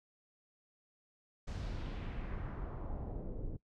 brown noise with low-pass filter sweep, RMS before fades -41 dBFS, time 1.47-3.57 s, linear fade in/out 10 ms, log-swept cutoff 6600 to 350 Hz, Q 1.4, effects noise-tail reverb RT60 0.1 s tail -20 dB re dry

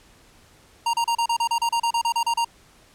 square tone bursts, 932.3 Hz, A#5, in tune, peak -20 dBFS, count 15, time 0.86-2.447 s, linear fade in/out 5 ms, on 75 ms, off 33 ms, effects pink hiss -54 dBFS RMS until 2.94 s + low-pass 11000 Hz 12 dB/octave

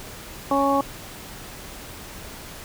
harmonic tone, 277.2 Hz, C#4, in tune, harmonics 1 / 2 / 3 / 4, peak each -23 / -23 / -23 / -23 dBFS, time 0.51-0.81 s, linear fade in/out 2 ms, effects pink hiss -39 dBFS RMS until 2.64 s

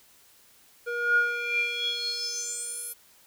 square tone with band-pass filter sweep, 476.4 Hz, A#4, 38 cents sharp, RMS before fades -29 dBFS, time 0.86-2.94 s, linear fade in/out 20 ms, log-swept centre 1000 to 12000 Hz, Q 8.3, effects white hiss -58 dBFS RMS until 3.26 s

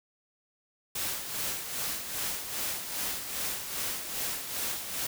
white noise with tremolo, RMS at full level -32 dBFS, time 0.95-5.07 s, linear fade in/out 5 ms, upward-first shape sine, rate 2.5 Hz, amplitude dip 55%, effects none

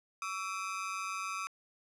30% pulse ring-modulated tone, 1231 Hz, D#6, 19 cents flat, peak -30 dBFS, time 0.22-1.47 s, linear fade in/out 0 ms, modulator 96.6 Hz, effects low-pass 10000 Hz 12 dB/octave

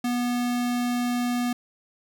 square tone, 243.7 Hz, B3, 23 cents flat, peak -24 dBFS, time 0.04-1.53 s, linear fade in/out 5 ms, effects none

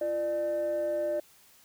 sine tone pair together, 341.6 / 598.3 Hz, F4 / D5, -38 / +32 cents, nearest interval minor seventh, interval 970 cents, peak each -34 / -26 dBFS, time 0.01-1.2 s, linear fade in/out 5 ms, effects tanh soft clip ceiling -24 dBFS + white hiss -59 dBFS RMS until 1.64 s

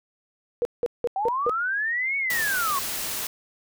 sine tone bursts, 480 Hz, B4, 49 cents flat, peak -20 dBFS, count 5, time 0.62-1.495 s, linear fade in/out 0 ms, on 31 ms, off 180 ms
sine linear two-way sweep, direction up then down, 750 to 2241 to 1060 Hz, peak -23 dBFS, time 1.16-2.79 s, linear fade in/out 2 ms, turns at 2.17 s
white noise, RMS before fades -30 dBFS, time 2.3-3.27 s, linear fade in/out 2 ms
effects none

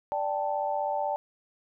sine chord, D suspended fourth, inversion none, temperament equal, 587.3 / 784 / 880 Hz, D5 / G5 / A5, 0 / 0 / 0 cents, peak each -31 dBFS, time 0.12-1.16 s, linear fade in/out 0 ms, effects none

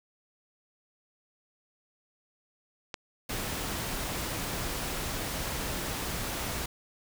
click, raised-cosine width 0.2 ms, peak -18 dBFS, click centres 2.942 s
pink noise, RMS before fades -34 dBFS, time 3.29-6.66 s, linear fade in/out 5 ms
effects none

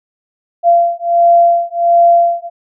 sine beating tone pair, 686 / 687.4 Hz, F5 / F5, -31 / -28 cents, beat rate 1.4 Hz, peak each -10 dBFS, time 0.63-2.5 s, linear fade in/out 50 ms, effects none

